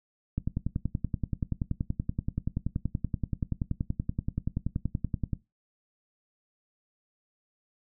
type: click train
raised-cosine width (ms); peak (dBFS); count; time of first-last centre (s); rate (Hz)
5; -16; 53; 0.38-5.332; 10.5
effects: noise-tail reverb RT60 0.2 s tail -18 dB re dry